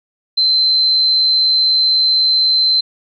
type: tone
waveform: sine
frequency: 4088 Hz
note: C8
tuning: 41 cents flat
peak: -10 dBFS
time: 0.37-2.81 s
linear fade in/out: 10 ms
effects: none